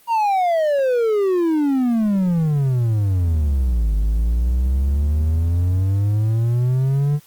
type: exponential two-way sweep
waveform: triangle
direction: down then up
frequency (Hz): 950 to 50.8 to 149.2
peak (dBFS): -13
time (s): 0.07-7.2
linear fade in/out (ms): 50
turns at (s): 3.95
effects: white hiss -52 dBFS RMS until 7.26 s + Opus 24 kbps